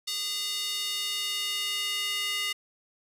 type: tone with high-pass filter sweep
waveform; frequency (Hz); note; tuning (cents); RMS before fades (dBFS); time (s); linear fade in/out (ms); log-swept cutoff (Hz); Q
square; 408.1; G#4; -30; -31; 0.07-2.53; 10; 3900 to 2500; 2.3
effects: resampled to 32000 Hz